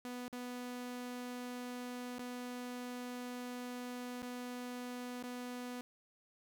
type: tone with dropouts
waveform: sawtooth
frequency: 246.9 Hz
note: B3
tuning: in tune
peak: -38 dBFS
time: 0.05-5.81 s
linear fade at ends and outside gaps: 0 ms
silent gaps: 0.281-0.328 / 2.183-2.193 / 4.22-4.228 / 5.227-5.237 s
effects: 13-bit